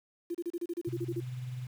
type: tone bursts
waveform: sine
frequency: 344.3 Hz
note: F4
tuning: 25 cents flat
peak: -31 dBFS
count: 12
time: 0.3-1.205 s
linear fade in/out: 10 ms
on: 47 ms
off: 31 ms
type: tone with tremolo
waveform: sine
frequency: 125.7 Hz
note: B2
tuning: 31 cents sharp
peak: -34 dBFS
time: 0.87-1.67 s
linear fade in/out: 5 ms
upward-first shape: sine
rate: 20 Hz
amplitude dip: 40%
effects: 9-bit